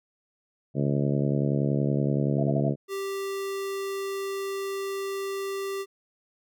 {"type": "harmonic tone", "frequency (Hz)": 70.6, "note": "C#2", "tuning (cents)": 32, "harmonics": [2, 3, 4, 5, 6, 7, 8, 9], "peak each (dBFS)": [-25, -29, -31, -33, -35, -36, -37, -38], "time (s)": [0.74, 2.76], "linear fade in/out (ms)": 50}
{"type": "tone bursts", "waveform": "sine", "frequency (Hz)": 659.3, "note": "E5", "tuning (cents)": 0, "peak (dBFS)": -28, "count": 4, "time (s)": [2.38, 2.694], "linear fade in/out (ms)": 10, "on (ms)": 56, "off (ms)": 30}
{"type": "tone", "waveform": "square", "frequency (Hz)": 392, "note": "G4", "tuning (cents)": 0, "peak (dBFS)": -30, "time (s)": [2.88, 5.86], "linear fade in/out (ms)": 50}
{"effects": []}